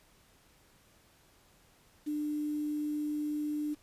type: tone with quantisation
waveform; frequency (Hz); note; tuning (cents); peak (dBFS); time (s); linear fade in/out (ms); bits
sine; 298.7; D4; +29; -31; 2.06-3.75; 20; 9
effects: pink hiss -64 dBFS RMS until 3.82 s + resampled to 32000 Hz